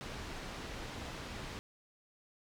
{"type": "low-pass noise", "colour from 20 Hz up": "pink", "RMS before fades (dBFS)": -44, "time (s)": [0.01, 1.59], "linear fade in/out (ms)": 0, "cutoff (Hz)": 5100, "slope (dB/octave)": 12, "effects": []}